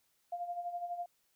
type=tone with tremolo; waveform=sine; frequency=700 Hz; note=F5; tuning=4 cents sharp; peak=-34 dBFS; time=0.32-1.06 s; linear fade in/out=5 ms; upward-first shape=sine; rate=12 Hz; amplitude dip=65%; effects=white hiss -75 dBFS RMS until 1.35 s